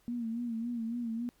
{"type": "tone with vibrato", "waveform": "sine", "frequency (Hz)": 233.1, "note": "A#3", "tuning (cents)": 0, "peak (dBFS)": -32, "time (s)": [0.08, 1.29], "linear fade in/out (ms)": 0, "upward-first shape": "sine", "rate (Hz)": 3.6, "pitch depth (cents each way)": 69, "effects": ["pink hiss -68 dBFS RMS until 1.4 s", "MP3 96 kbps"]}